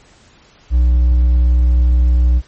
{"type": "tone with hard clipping", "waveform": "triangle", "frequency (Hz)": 61.4, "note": "B1", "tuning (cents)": -9, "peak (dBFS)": -9, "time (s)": [0.7, 2.42], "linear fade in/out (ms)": 50, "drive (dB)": 5, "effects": ["pink hiss -48 dBFS RMS until 2.47 s", "MP3 32 kbps"]}